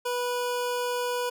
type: tone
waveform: 25% pulse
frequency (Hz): 490.4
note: B4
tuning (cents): -12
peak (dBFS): -23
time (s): 0.05-1.3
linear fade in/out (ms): 10
effects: none